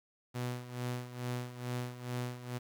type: tone with tremolo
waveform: sawtooth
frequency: 123.47 Hz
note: B2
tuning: in tune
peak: -30 dBFS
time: 0.34-2.59 s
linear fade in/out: 20 ms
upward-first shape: sine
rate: 2.3 Hz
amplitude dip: 75%
effects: 10-bit